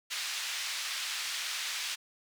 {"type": "band-pass noise", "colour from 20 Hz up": "white", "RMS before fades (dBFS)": -36, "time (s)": [0.1, 1.96], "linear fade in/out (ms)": 20, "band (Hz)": [1700, 4800], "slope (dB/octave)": 12, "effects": []}